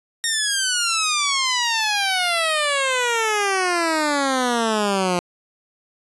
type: exponential sweep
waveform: 10% pulse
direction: down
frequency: 1863 to 174.61 Hz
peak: -10 dBFS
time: 0.24-5.19 s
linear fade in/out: 0 ms
effects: resampled to 24000 Hz